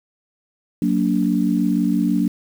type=chord; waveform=sine; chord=Gb augmented; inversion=none; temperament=just; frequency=185 / 231.2 / 289.1 Hz; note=Gb3 / Bb3 / D4; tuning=0 / -14 / -27 cents; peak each=-20 dBFS; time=0.82-2.28 s; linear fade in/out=2 ms; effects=7-bit